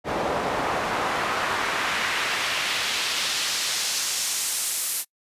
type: noise with band-pass filter sweep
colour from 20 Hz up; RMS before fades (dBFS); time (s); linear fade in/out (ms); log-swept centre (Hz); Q
pink; -26; 0.04-5.05; 50; 570 to 11000; 0.97
effects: noise-tail reverb RT60 0.1 s tail -25 dB re dry + resampled to 32000 Hz